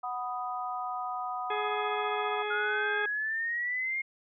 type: chord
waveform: sine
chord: B major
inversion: second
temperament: equal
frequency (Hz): 740 / 987.8 / 1244.5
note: F#5 / B5 / D#6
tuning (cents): 0 / 0 / 0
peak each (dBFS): -35 / -39 / -36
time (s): 0.03-2.43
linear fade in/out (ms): 10
type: harmonic tone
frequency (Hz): 419.8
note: G#4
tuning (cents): +19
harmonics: 1 / 2 / 3 / 4 / 5 / 6 / 8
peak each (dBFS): -34 / -37 / -39 / -40 / -41 / -42 / -43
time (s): 1.5-3.06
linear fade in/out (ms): 5
type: exponential sweep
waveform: sine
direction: up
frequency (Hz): 1422 to 2148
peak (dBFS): -29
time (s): 2.5-4.02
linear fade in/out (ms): 10
effects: none